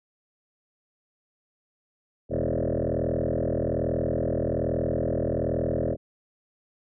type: tone with frequency modulation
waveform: sine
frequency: 329.6 Hz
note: E4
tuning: in tune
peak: -22 dBFS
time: 2.29-5.97 s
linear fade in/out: 50 ms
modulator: 41.2 Hz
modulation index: 6.9
effects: tanh soft clip ceiling -19 dBFS